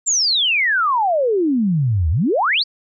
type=exponential two-way sweep; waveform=sine; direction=down then up; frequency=7530 to 74 to 4941 Hz; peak=-14 dBFS; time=0.06-2.64 s; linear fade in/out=20 ms; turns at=2.1 s; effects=none

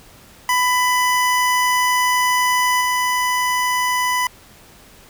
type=tone with level steps; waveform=25% pulse; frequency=996 Hz; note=B5; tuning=14 cents sharp; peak=-11 / -13 dBFS; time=0.49-4.27 s; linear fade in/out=2 ms; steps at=2.81 s; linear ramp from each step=2 ms; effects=pink hiss -46 dBFS RMS until 5.09 s

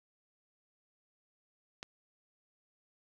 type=click; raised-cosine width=0.2 ms; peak=-24 dBFS; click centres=1.829 s; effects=none

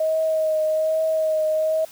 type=tone with vibrato; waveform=sine; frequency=630 Hz; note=D#5; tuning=21 cents sharp; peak=-18 dBFS; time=0-1.85 s; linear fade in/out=5 ms; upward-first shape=triangle; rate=1.2 Hz; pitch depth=24 cents each way; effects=white hiss -46 dBFS RMS until 1.91 s

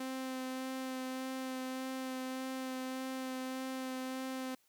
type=tone with vibrato; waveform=sawtooth; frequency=260.2 Hz; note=C4; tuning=9 cents flat; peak=-34 dBFS; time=0-4.55 s; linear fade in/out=5 ms; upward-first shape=sine; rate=1.7 Hz; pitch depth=12 cents each way; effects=white hiss -72 dBFS RMS until 4.68 s

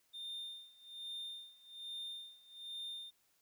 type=tone with tremolo; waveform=triangle; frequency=3622 Hz; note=A7; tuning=49 cents sharp; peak=-40 dBFS; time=0.13-3.11 s; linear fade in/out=20 ms; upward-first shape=sine; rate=1.2 Hz; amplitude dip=90%; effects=white hiss -75 dBFS RMS until 3.41 s

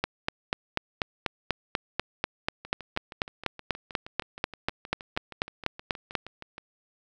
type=two click trains; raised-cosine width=0.3 ms; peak=-9 / -24 dBFS; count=26 / 26; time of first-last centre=0.04-6.152 / 2.65-6.581 s; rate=4.09 / 6.36 Hz; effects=none

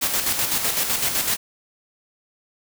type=noise with tremolo; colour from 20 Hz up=white; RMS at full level=-21 dBFS; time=0.01-1.37 s; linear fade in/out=20 ms; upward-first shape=square; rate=7.9 Hz; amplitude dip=45%; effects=none

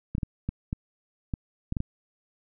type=clicks; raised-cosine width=5 ms; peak=-16 dBFS; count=9; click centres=0.151 / 0.182 / 0.232 / 0.49 / 0.729 / 1.338 / 1.724 / 1.768 / 1.804 s; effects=none

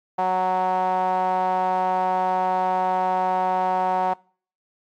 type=tone with band-pass filter; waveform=sawtooth; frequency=185 Hz; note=F#3; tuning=in tune; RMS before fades=-22 dBFS; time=0.18-4.14 s; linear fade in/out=10 ms; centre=820 Hz; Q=7.2; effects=noise-tail reverb RT60 0.5 s tail -26 dB re dry + AAC 64 kbps

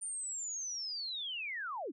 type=linear sweep; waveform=sine; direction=down; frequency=9140 to 222.8 Hz; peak=-37 dBFS; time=0.01-1.92 s; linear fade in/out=20 ms; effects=none

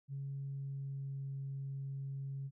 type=tone with pitch glide; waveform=sine; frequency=138.2 to 136.93 Hz; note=C#3 to C#3; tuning=-5 to -21 cents; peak=-38 dBFS; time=0.08-2.51 s; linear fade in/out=50 ms; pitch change=-16 cents; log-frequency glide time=0.35-1.32 s; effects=tanh soft clip ceiling -34 dBFS

